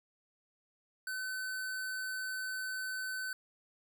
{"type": "tone", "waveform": "square", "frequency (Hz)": 1519, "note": "F#6", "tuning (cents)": 45, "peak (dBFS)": -37, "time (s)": [1.07, 3.33], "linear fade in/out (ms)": 2, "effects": []}